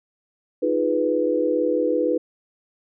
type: chord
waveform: sine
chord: F half-diminished seventh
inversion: third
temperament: equal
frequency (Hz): 311.1 / 349.2 / 415.3 / 493.9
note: Eb4 / F4 / Ab4 / Cb5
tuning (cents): 0 / 0 / 0 / 0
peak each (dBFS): -24 / -26 / -27 / -21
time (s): 0.62-2.18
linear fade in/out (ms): 10
effects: none